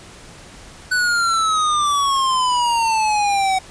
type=exponential sweep; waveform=square; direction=down; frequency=1500 to 751 Hz; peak=-16 dBFS; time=0.91-3.59 s; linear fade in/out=10 ms; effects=pink hiss -41 dBFS RMS until 3.7 s + resampled to 22050 Hz